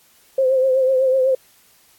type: tone with vibrato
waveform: sine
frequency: 523.3 Hz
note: C5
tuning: in tune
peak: -13 dBFS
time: 0.38-1.35 s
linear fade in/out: 5 ms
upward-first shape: triangle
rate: 8 Hz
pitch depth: 53 cents each way
effects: white hiss -54 dBFS RMS until 1.98 s + AAC 64 kbps